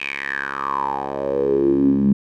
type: tone with band-pass filter sweep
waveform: 10% pulse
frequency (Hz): 69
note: C#2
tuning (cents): -7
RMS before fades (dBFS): -20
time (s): 0-2.13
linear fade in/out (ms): 5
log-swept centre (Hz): 2600 to 200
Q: 7.9
effects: none